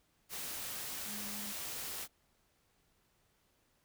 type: tone in noise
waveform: sine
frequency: 207.7 Hz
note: G#3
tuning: in tune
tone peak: -47 dBFS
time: 1.05-1.54 s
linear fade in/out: 50 ms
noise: white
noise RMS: -42 dBFS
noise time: 0.29-2.08 s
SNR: -8 dB
effects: pink hiss -74 dBFS RMS until 3.84 s